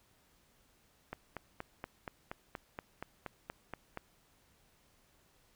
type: click train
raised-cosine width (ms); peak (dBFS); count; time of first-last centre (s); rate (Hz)
0.5; -25; 13; 1.13-3.974; 4.22
effects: pink hiss -69 dBFS RMS until 5.55 s